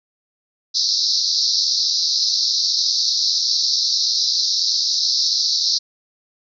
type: band-pass noise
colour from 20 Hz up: pink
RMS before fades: -19 dBFS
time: 0.74-5.79 s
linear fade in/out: 20 ms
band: 4000 to 5700 Hz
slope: 96 dB/octave
effects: none